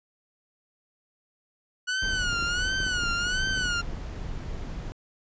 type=tone with vibrato; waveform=sawtooth; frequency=1466 Hz; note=F#6; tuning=16 cents flat; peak=-22 dBFS; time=1.87-3.82 s; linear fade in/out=20 ms; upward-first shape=sine; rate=1.4 Hz; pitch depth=95 cents each way
type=noise; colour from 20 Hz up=brown; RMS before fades=-34 dBFS; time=2.02-4.92 s; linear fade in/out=0 ms
type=clicks; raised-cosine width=3 ms; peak=-25 dBFS; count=12; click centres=2.329 / 2.426 / 2.803 / 2.866 / 3.036 / 3.269 / 3.473 / 3.511 / 3.576 / 3.61 / 3.656 / 3.933 s
effects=resampled to 16000 Hz